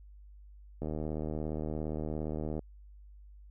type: click train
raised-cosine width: 2 ms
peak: -23 dBFS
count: 138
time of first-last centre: 0.82-2.592 s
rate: 77.3 Hz
effects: added 50 Hz sine -50 dBFS peak until 3.5 s